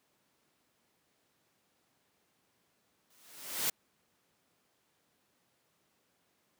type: noise with exponential growth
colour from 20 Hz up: white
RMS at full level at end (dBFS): -29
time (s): 3.1-3.7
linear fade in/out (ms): 5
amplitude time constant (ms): 130
effects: pink hiss -74 dBFS RMS until 6.59 s + high-pass 150 Hz 12 dB/octave